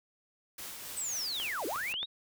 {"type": "noise with tremolo", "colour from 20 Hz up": "white", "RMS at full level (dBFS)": -42, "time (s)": [0.58, 1.93], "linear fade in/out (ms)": 5, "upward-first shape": "triangle", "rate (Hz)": 3.8, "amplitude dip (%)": 35}
{"type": "linear two-way sweep", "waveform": "sine", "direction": "down then up", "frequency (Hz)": [8300, 280, 3895], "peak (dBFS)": -33, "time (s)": [0.96, 2.06], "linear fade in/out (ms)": 20, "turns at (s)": 1.66}
{"type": "clicks", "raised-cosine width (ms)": 0.3, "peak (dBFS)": -25, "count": 4, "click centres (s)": [1.4, 1.76, 1.94, 2.03]}
{"effects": []}